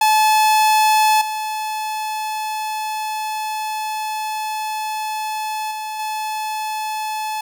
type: tone with level steps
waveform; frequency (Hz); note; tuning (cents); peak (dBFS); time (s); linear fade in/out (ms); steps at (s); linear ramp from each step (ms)
45% pulse; 863; A5; -34; -12 / -22 / -25 / -22; 0.01-7.41; 5; 1.21 / 5.71 / 5.99; 5
effects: none